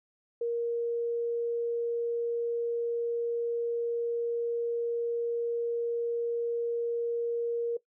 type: tone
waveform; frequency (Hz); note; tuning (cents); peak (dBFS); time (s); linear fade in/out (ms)
sine; 469.5; A#4; +12; -27; 0.41-7.77; 5
effects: noise-tail reverb RT60 0.1 s tail -18 dB re dry